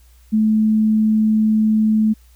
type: tone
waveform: sine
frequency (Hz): 216.9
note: A3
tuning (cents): -25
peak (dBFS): -12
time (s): 0.32-2.14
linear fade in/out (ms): 20
effects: added 60 Hz sine -46 dBFS peak until 2.35 s + white hiss -57 dBFS RMS until 2.35 s